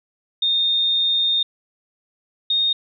sine tone pair in turn, 3661 / 3697 Hz, A#7 / A#7, -32 / -15 cents, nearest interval unison, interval 17 cents, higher second, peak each -16 / -16 dBFS, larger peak neither, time 0.42-1.43 / 2.5-2.73 s, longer first, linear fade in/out 5 ms, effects none

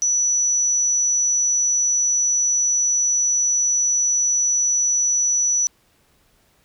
sine tone, 5920 Hz, F#8, in tune, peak -16 dBFS, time 0.02-5.67 s, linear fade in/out 0 ms, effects pink hiss -60 dBFS RMS until 6.64 s

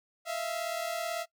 sawtooth tone pair together, 646.9 / 685 Hz, E5 / F5, -33 / -34 cents, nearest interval minor second, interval 99 cents, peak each -32 / -31 dBFS, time 0.25-1.26 s, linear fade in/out 50 ms, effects noise-tail reverb RT60 0.1 s tail -20 dB re dry

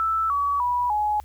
sine tone with pitch steps, 1320 / 1135.9 / 977.5 / 841.2 Hz, E6 / C#6 / B5 / G#5, +2 / +42 / -18 / +22 cents, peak -20 dBFS, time 0-1.2 s, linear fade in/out 0 ms, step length 300 ms, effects added 70 Hz sine -43 dBFS peak until 1.24 s + white hiss -59 dBFS RMS until 1.24 s

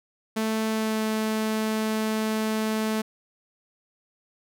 sawtooth tone with pitch glide, 220 to 218.1 Hz, A3 to A3, 0 to -15 cents, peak -20 dBFS, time 0.36-3.02 s, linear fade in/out 10 ms, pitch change -15 cents, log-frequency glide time 0.68-1.03 s, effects none

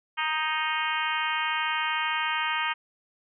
harmonic tone with a mistuned harmonic, 311.1 Hz, D#4, in tune, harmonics 3 / 4 / 5 / 6 / 7 / 8 / 9 / 10, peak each -31 / -32 / -33 / -34 / -34 / -35 / -36 / -36 dBFS, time 0.17-2.74 s, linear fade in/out 20 ms, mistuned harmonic 5, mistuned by +22 cents, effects none

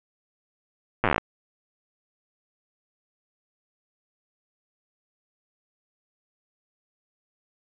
slowing click train, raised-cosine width 0.5 ms, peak -6 dBFS, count 12, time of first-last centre 1.04-1.18 s, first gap 8 ms, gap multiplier 1.09, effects resampled to 8000 Hz + 7-bit

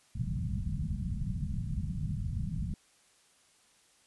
white low-pass noise, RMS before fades -34 dBFS, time 0.15-2.74 s, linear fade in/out 2 ms, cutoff 190 Hz, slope 48 dB/octave, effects white hiss -65 dBFS RMS until 4.06 s + resampled to 24000 Hz

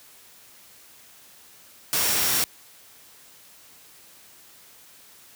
sine tone in noise, 5588 Hz, F8, in tune, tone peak -32 dBFS, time 1.96-2.43 s, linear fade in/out 0 ms, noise white, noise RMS -23 dBFS, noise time 1.93-2.44 s, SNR -12 dB, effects white hiss -51 dBFS RMS until 5.35 s + high-pass 60 Hz 12 dB/octave

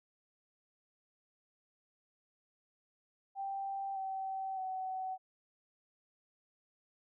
sine tone with pitch steps, 784 / 768.8 / 753.8 Hz, G5 / G5 / F#5, 0 / -34 / +32 cents, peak -36 dBFS, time 3.35-5.18 s, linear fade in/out 50 ms, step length 610 ms, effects none

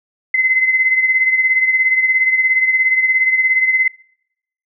sine beating tone pair, 2049 / 2066 Hz, C7 / C7, -37 / -22 cents, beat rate 17 Hz, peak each -12 / -19 dBFS, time 0.34-3.88 s, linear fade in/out 5 ms, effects noise-tail reverb RT60 0.8 s tail -26 dB re dry

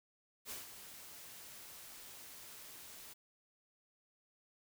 white noise with ADSR envelope, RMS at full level -44 dBFS, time 0.45-3.14 s, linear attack 54 ms, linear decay 150 ms, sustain -9 dB, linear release 15 ms, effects none

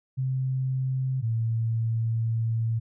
sine tone pair in turn, 130.81 / 113.65 Hz, C3 / A#2, 0 / -43 cents, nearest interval major second, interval 243 cents, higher first, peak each -24 / -23 dBFS, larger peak second, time 0.17-1.22 / 1.22-2.8 s, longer second, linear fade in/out 20 ms, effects none

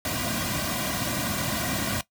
pink noise with comb filter, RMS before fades -28 dBFS, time 0.05-2.01 s, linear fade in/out 2 ms, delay 2.3 ms, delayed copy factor -0.8, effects noise-tail reverb RT60 0.1 s tail -17 dB re dry + high-pass 60 Hz 12 dB/octave

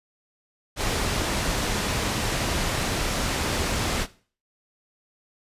pink low-pass noise, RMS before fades -26 dBFS, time 0.76-4.07 s, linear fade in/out 50 ms, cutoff 8600 Hz, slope 12 dB/octave, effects noise-tail reverb RT60 0.4 s tail -17 dB re dry + resampled to 32000 Hz

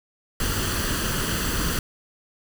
pink noise with comb filter, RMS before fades -25 dBFS, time 0.4-1.79 s, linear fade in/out 2 ms, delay 0.66 ms, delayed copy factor +0.6, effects none

